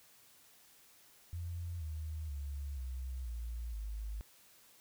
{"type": "tone with pitch steps", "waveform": "sine", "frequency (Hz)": [85.9, 77.87, 70.58, 63.98, 58, 52.57], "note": ["F2", "D#2", "C#2", "C2", "A#1", "G#1"], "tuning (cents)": [-28, 2, 32, -38, -8, 22], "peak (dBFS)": -38, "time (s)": [1.33, 4.21], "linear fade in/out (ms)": 0, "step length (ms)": 480, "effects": ["white hiss -63 dBFS RMS until 4.8 s"]}